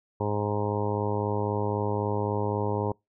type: harmonic tone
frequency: 103.83 Hz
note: G#2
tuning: in tune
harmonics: 1 / 2 / 3 / 4 / 5 / 6 / 7 / 8 / 9 / 10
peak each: -30 / -35 / -36 / -31 / -34 / -40 / -42 / -37 / -34 / -44 dBFS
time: 0.2-2.92 s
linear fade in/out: 5 ms
effects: noise-tail reverb RT60 0.2 s tail -26 dB re dry